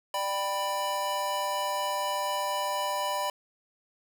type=chord; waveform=square; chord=G major; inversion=second; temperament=equal with one note detuned; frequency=593.5 / 784 / 987.8 Hz; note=D5 / G5 / B5; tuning=+18 / 0 / 0 cents; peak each=-34 / -36 / -31 dBFS; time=0.14-3.3 s; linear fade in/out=2 ms; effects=none